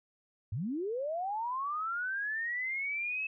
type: linear sweep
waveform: sine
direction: up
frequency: 87.31 to 2611 Hz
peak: -32 dBFS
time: 0.52-3.27 s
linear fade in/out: 5 ms
effects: none